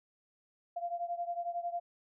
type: beating tone pair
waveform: sine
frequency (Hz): 690 / 701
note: F5 / F5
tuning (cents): -21 / +6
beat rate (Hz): 11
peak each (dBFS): -36 / -39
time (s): 0.76-1.8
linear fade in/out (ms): 10
effects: none